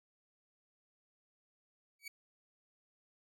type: tone with exponential growth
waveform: sawtooth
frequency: 2267 Hz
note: C#7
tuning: 38 cents sharp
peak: -37 dBFS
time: 1.99-2.08 s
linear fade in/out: 5 ms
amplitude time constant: 18 ms
effects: none